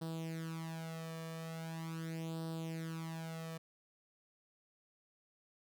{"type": "tone with flanger", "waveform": "sawtooth", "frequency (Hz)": 162.9, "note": "E3", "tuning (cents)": -20, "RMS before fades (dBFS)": -43, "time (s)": [0.01, 3.58], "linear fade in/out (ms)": 10, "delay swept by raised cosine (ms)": [0.22, 1.72], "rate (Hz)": 0.41, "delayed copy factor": 0.75, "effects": []}